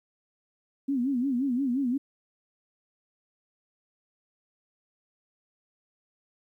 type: tone with vibrato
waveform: sine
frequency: 259.4 Hz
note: C4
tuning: 15 cents flat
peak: -24 dBFS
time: 0.88-1.98 s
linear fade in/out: 10 ms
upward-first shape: sine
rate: 5.7 Hz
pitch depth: 150 cents each way
effects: 11-bit